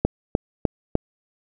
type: click train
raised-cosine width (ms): 2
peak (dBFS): -4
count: 4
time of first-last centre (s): 0.05-0.954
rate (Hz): 3.32
effects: none